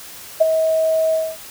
sine tone with ADSR envelope, 640 Hz, D#5, 49 cents sharp, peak -6 dBFS, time 0.4-1.37 s, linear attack 15 ms, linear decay 18 ms, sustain -8 dB, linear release 240 ms, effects white hiss -37 dBFS RMS until 1.5 s

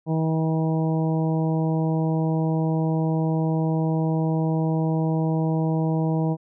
harmonic tone, 160 Hz, D#3, 49 cents sharp, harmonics 1 / 2 / 3 / 4 / 5 / 6, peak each -21 / -27 / -31 / -33 / -35 / -37 dBFS, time 0.06-6.37 s, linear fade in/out 50 ms, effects none

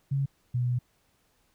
sine tone pair in turn, 137.8 / 123.16 Hz, C#3 / B2, -10 / -4 cents, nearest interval major second, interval 194 cents, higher first, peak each -24 dBFS, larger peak neither, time 0.11-0.26 / 0.54-0.79 s, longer second, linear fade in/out 10 ms, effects pink hiss -69 dBFS RMS until 1.54 s

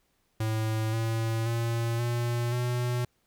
square tone with pitch steps, 110 / 113.03 / 116.14 / 119.33 / 122.62 Hz, A2 / A2 / A#2 / A#2 / B2, 0 / +47 / -6 / +41 / -12 cents, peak -27 dBFS, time 0.4-3.05 s, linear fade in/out 5 ms, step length 530 ms, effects pink hiss -72 dBFS RMS until 3.26 s

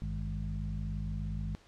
harmonic tone with a mistuned harmonic, 51.7 Hz, G#1, 7 cents flat, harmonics 1 / 2 / 3 / 4, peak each -36 / -40 / -39 / -43 dBFS, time 0.02-1.55 s, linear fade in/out 0 ms, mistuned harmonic 2, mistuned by -88 cents, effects pink hiss -61 dBFS RMS until 1.67 s + low-pass 6000 Hz 12 dB/octave

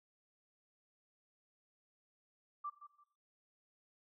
sine tone with echo, 1174 Hz, D6, 1 cent flat, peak -39 dBFS, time 2.64-2.7 s, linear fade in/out 10 ms, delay 170 ms, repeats 2, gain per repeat -12 dB, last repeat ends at 3.04 s, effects noise-tail reverb RT60 0.6 s tail -17 dB re dry

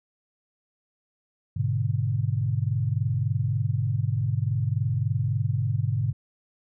sine chord, G# diminished, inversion none, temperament equal with one note detuned, 102.93 / 123.47 / 146.83 Hz, G#2 / B2 / D3, -15 / 0 / 0 cents, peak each -26 / -26 / -29 dBFS, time 1.56-6.13 s, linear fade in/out 10 ms, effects none

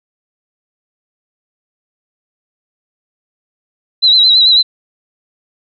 sine tone with vibrato, 3959 Hz, B7, 3 cents sharp, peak -5 dBFS, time 4.02-4.63 s, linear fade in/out 20 ms, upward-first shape sine, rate 9.1 Hz, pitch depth 61 cents each way, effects none

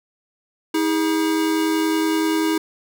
square tone pair together, 319.6 / 410.1 Hz, D#4 / G#4, +47 / -22 cents, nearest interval major third, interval 431 cents, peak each -19 / -26 dBFS, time 0.74-2.58 s, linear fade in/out 5 ms, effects none

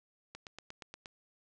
click train, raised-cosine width 0.2 ms, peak -28 dBFS, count 7, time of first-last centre 0.35-1.058 s, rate 8.47 Hz, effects resampled to 22050 Hz + 10-bit

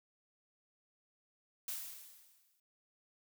blue noise with exponential decay, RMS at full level -39 dBFS, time 1.68-2.6 s, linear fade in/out 2 ms, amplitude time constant 200 ms, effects none

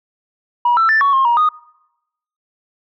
sine tone with pitch steps, 963 / 1333 / 1769 / 1118 / 1069 / 948 / 1237 Hz, B5 / E6 / A6 / C#6 / C6 / A#5 / D#6, -44 / +19 / +9 / +14 / +37 / +29 / -10 cents, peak -9 dBFS, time 0.65-1.49 s, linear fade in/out 5 ms, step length 120 ms, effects noise-tail reverb RT60 0.9 s tail -25 dB re dry + tanh soft clip ceiling -7 dBFS

